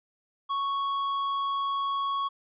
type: tone with hard clipping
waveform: sine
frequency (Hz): 1108.7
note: C#6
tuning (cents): 0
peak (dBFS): -28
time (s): 0.49-2.29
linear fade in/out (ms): 20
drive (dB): 7
effects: resampled to 8000 Hz